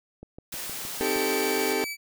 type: click train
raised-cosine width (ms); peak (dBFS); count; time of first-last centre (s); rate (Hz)
2; -28; 7; 0.23-1.162; 6.44
type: high-pass noise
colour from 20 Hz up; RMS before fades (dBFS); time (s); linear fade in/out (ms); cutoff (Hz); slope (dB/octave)
white; -35; 0.52-1.73; 5; 120; 12
type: chord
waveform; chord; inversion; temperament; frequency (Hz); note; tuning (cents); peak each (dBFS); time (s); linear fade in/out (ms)
35% pulse; A half-diminished seventh; first; equal; 261.6 / 311.1 / 392 / 440; C4 / Eb4 / G4 / A4; 0 / 0 / 0 / 0; -32 / -32 / -27 / -27; 1.01-1.84; 0
type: tone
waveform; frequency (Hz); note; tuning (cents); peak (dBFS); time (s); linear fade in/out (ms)
sawtooth; 2300; D7; -37; -28; 1.01-1.97; 50
effects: none